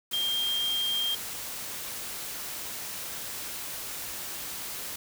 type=tone in noise; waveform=sine; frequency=3200 Hz; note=G7; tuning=35 cents sharp; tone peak=-26 dBFS; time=0.13-1.15 s; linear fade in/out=5 ms; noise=white; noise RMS=-37 dBFS; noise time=0.11-4.96 s; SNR=+8 dB; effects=none